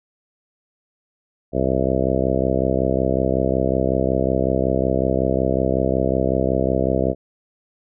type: harmonic tone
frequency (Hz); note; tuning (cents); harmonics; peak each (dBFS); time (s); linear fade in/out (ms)
65.41; C2; 0; 1 / 2 / 3 / 4 / 5 / 6 / 7 / 8 / 9 / 10; -26 / -26 / -26 / -26 / -26 / -26 / -26 / -26 / -26 / -26; 1.52-7.15; 50
effects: none